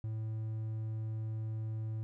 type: tone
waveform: triangle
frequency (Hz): 110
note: A2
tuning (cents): 0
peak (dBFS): -33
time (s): 0.04-2.03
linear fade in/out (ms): 0
effects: none